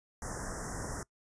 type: band-stop noise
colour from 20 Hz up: pink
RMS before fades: -39 dBFS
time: 0.22-1.03 s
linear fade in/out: 2 ms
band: 1900 to 5400 Hz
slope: 96 dB/octave
effects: noise-tail reverb RT60 0.1 s tail -22 dB re dry + resampled to 22050 Hz